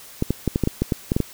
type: clicks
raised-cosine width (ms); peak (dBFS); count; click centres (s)
3; -6; 11; 0.224 / 0.306 / 0.477 / 0.559 / 0.637 / 0.674 / 0.82 / 0.922 / 1.119 / 1.165 / 1.203
effects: white hiss -43 dBFS RMS until 1.33 s